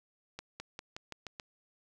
accelerating click train, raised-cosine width 0.2 ms, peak -24 dBFS, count 7, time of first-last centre 0.39-1.398 s, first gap 210 ms, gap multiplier 0.91, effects none

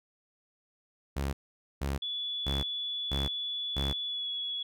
sawtooth tone bursts, 69.3 Hz, C#2, in tune, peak -26 dBFS, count 5, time 1.16-3.93 s, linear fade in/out 10 ms, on 170 ms, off 480 ms
sine tone with pitch glide, 3430 to 3373 Hz, A7 to G#7, -45 to +26 cents, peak -32 dBFS, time 2.02-4.63 s, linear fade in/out 5 ms, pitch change -29 cents, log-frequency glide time 4.06-4.29 s
effects none

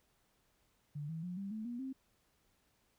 sine tone with pitch steps, 146.83 / 161.98 / 178.69 / 197.13 / 217.5 / 239.9 / 264.7 Hz, D3 / E3 / F3 / G3 / A3 / A#3 / C4, 0 / -30 / +40 / +10 / -20 / +50 / +20 cents, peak -39 dBFS, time 0.95-1.93 s, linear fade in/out 10 ms, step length 140 ms, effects pink hiss -75 dBFS RMS until 2.98 s

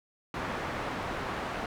white low-pass noise, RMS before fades -35 dBFS, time 0.34-1.66 s, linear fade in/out 2 ms, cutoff 1300 Hz, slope 12 dB/octave, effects none

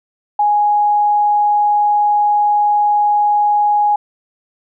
sine tone, 830.6 Hz, G#5, in tune, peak -10 dBFS, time 0.39-3.96 s, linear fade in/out 5 ms, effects none

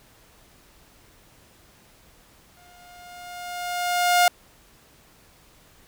sawtooth tone with exponential growth, 710 Hz, F5, 28 cents sharp, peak -10 dBFS, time 2.57-4.28 s, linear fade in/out 2 ms, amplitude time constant 370 ms, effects pink hiss -55 dBFS RMS until 5.87 s

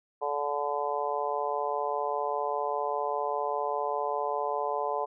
harmonic tone, 145 Hz, D3, 22 cents flat, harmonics 3 / 4 / 5 / 6 / 7, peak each -34 / -34 / -34 / -34 / -34 dBFS, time 0.21-5.06 s, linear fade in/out 20 ms, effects none

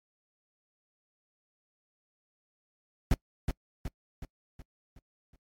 brown noise with echo, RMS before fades -22 dBFS, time 3.11-3.14 s, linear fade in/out 2 ms, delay 370 ms, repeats 6, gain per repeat -6 dB, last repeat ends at 5.36 s, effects noise-tail reverb RT60 0.1 s tail -25 dB re dry + MP3 64 kbps

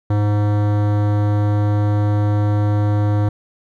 sine tone with hard clipping, 103.83 Hz, G#2, in tune, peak -16 dBFS, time 0.1-3.29 s, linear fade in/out 5 ms, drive 18 dB, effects none

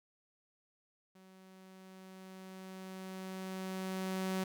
sawtooth tone with level ramp, 188.4 Hz, F#3, 32 cents sharp, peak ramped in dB -54 to -29 dBFS, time 1.15-4.44 s, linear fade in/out 5 ms, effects none

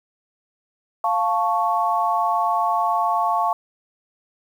sine chord, F augmented, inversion none, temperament equal, 698.5 / 880 / 1108.7 Hz, F5 / A5 / C#6, 0 / 0 / 0 cents, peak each -22 dBFS, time 1.04-3.53 s, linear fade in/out 2 ms, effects 8-bit

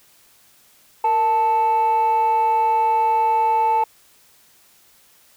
sine tone pair together, 464.9 / 880 Hz, A#4 / A5, -5 / 0 cents, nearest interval major seventh, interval 1105 cents, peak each -23 / -13 dBFS, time 1.04-3.84 s, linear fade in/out 5 ms, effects tanh soft clip ceiling -13 dBFS + white hiss -54 dBFS RMS until 5.36 s

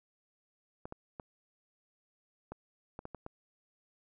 clicks, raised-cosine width 1 ms, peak -28 dBFS, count 8, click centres 0.855 / 0.924 / 1.198 / 2.52 / 2.991 / 3.054 / 3.147 / 3.264 s, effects none

